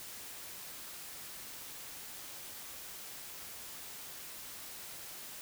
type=silence; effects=white hiss -47 dBFS RMS until 5.41 s